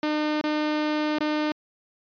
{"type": "tone with dropouts", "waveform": "sawtooth", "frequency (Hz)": 303.1, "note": "D#4", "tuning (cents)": -45, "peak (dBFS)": -19, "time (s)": [0.03, 1.52], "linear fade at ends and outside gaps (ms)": 2, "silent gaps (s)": [[0.413, 0.439], [1.186, 1.206]], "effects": ["resampled to 11025 Hz"]}